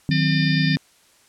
sine chord, C diminished, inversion first, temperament equal with one note detuned, 155.56 / 184.46 / 261.6 Hz, Eb3 / Gb3 / C4, 0 / -5 / 0 cents, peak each -19 / -24 / -24 dBFS, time 0.09-0.77 s, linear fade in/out 0 ms
harmonic tone, 602 Hz, D5, 43 cents sharp, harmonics 3 / 4 / 5 / 6 / 7 / 8 / 9, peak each -26 / -30 / -39 / -30 / -39 / -29 / -41 dBFS, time 0.11-0.76 s, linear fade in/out 5 ms
effects white hiss -56 dBFS RMS until 1.28 s + low-pass 10000 Hz 12 dB/octave

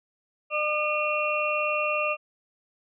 sine tone cluster, 603 / 1206 / 2437 / 2726 Hz, D5 / D6 / D#7 / F7, +46 / +46 / -37 / -43 cents, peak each -28 / -29 / -33 / -28 dBFS, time 0.5-2.17 s, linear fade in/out 50 ms, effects none

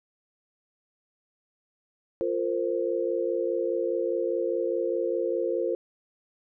sine chord, F suspended fourth, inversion none, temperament equal with one note detuned, 349.2 / 458.4 / 523.3 Hz, F4 / Bb4 / C5, 0 / -29 / 0 cents, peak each -29 dBFS, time 2.21-5.75 s, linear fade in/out 0 ms, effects none

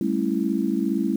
sine chord, A dominant seventh, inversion third, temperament just, 198 / 220 / 275 / 330 Hz, G3 / A3 / C#4 / E4, +18 / 0 / -14 / +2 cents, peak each -26 dBFS, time 0.01-1.16 s, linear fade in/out 2 ms, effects 8-bit

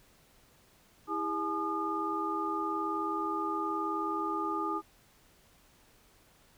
sine tone cluster, 325.1 / 404.1 / 850 / 1217 Hz, E4 / G#4 / G#5 / D#6, -24 / -47 / +40 / -39 cents, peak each -36 / -39 / -38 / -33 dBFS, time 1.07-4.82 s, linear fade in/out 50 ms, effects pink hiss -63 dBFS RMS until 6.57 s

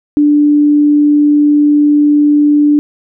sine tone, 294.3 Hz, D4, 4 cents sharp, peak -5 dBFS, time 0.17-2.79 s, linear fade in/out 0 ms, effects none

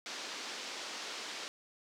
white band-pass noise, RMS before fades -43 dBFS, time 0.06-1.48 s, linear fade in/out 0 ms, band 240 to 5800 Hz, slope 24 dB/octave, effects none

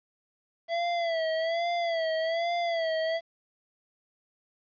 square tone with vibrato, 666 Hz, E5, 18 cents sharp, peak -27 dBFS, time 0.68-3.21 s, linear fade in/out 50 ms, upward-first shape sine, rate 1.2 Hz, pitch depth 71 cents each way, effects resampled to 11025 Hz + 10-bit

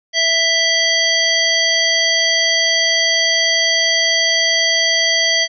harmonic tone with a mistuned harmonic, 659.3 Hz, E5, in tune, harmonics 1 / 3 / 5 / 7 / 9, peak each -23 / -17 / -18 / -18 / -22 dBFS, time 0.13-5.48 s, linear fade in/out 50 ms, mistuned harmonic 5, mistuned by -31 cents, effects none

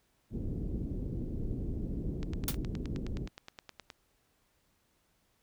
pink low-pass noise, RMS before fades -36 dBFS, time 0.3-3.29 s, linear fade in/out 50 ms, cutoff 360 Hz, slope 24 dB/octave
click train, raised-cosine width 0.2 ms, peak -27 dBFS, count 17, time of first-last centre 2.23-3.902 s, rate 9.57 Hz
white noise with exponential decay, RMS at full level -28 dBFS, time 2.48-2.57 s, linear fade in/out 2 ms, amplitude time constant 19 ms
effects pink hiss -73 dBFS RMS until 5.42 s

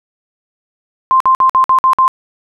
sine tone bursts, 1046.5 Hz, C6, in tune, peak -6 dBFS, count 7, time 1.11-2.079 s, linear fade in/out 0 ms, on 93 ms, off 53 ms, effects none

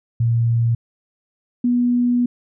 sine tone pair in turn, 116.54 / 243.6 Hz, A#2 / B3, 0 / -24 cents, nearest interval octave + minor second, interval 1276 cents, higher second, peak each -14 dBFS, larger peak neither, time 0.2-0.75 / 1.64-2.26 s, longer second, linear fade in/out 5 ms, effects none

